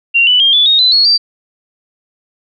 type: tone with pitch steps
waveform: sine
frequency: 2762 / 2977 / 3210 / 3460 / 3730 / 4021 / 4334 / 4672 Hz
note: F7 / F#7 / G7 / A7 / A#7 / B7 / C#8 / D8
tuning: -20 / +10 / +40 / -30 / 0 / +30 / -40 / -10 cents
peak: -6 dBFS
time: 0.14-1.18 s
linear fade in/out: 20 ms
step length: 130 ms
effects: none